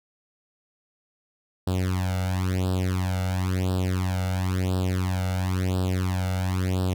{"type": "tone with flanger", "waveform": "sawtooth", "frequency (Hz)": 92.5, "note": "F#2", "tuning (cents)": 0, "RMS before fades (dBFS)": -25, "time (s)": [1.67, 6.94], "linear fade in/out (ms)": 5, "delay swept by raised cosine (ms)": [0.23, 1.43], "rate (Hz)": 0.97, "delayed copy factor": 1, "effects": []}